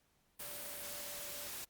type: tone in noise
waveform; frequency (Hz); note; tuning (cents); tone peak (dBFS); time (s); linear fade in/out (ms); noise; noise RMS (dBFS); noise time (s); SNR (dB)
sine; 581; D5; -19; -54; 0.4-1.48; 10; white; -45; 0.39-1.65; -12
effects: pink hiss -75 dBFS RMS until 1.69 s + Opus 48 kbps